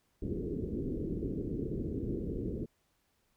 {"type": "low-pass noise", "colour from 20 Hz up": "white", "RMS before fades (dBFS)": -36, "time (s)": [0.22, 2.66], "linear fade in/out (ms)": 5, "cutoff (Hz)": 420, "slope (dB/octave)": 48, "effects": ["pink hiss -75 dBFS RMS until 3.36 s"]}